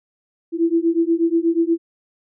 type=beating tone pair; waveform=sine; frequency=329.3 / 337.6 Hz; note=E4 / E4; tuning=-2 / +41 cents; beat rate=8.3 Hz; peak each=-18 dBFS; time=0.52-1.78 s; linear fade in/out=50 ms; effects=none